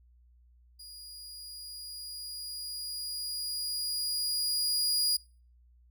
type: tone with level ramp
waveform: sawtooth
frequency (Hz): 4878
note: D#8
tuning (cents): -35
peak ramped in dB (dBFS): -43 to -22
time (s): 0.79-5.17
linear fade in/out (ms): 10
effects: noise-tail reverb RT60 0.4 s tail -23 dB re dry + added 60 Hz sine -58 dBFS peak until 5.9 s